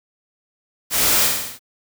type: noise with echo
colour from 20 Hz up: white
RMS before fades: -19 dBFS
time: 0.9-1.3 s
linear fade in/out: 50 ms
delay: 49 ms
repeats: 6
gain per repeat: -3 dB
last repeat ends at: 1.594 s
effects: none